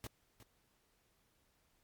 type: noise with echo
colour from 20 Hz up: pink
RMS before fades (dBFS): -45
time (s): 0.04-0.07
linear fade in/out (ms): 0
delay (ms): 360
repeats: 1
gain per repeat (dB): -13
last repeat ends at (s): 0.43
effects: pink hiss -75 dBFS RMS until 1.83 s + MP3 96 kbps